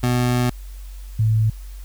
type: tone pair in turn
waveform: 25% pulse / sine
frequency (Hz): 123.47 / 110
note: B2 / A2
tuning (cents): 0 / 0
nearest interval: major second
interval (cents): 200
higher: first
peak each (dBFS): -13 / -14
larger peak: first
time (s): 0.03-0.5 / 1.19-1.5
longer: first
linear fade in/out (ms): 5
effects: added 47 Hz sine -32 dBFS peak until 1.84 s + white hiss -50 dBFS RMS until 1.84 s